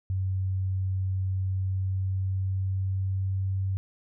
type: tone with pitch glide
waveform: sine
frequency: 94.6 to 95.87 Hz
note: F#2 to G2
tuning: +39 to -38 cents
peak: -25 dBFS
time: 0.1-3.77 s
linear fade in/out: 0 ms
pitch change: +23 cents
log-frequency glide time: 1.33-3.63 s
effects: none